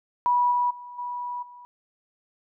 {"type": "tone with level steps", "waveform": "sine", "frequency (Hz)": 976, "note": "B5", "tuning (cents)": -21, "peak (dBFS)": [-18, -20, -38, -29, -43], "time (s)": [0.26, 1.65], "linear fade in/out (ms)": 0, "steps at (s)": [0.51, 0.7, 0.98, 1.42], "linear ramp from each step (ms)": 10, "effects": []}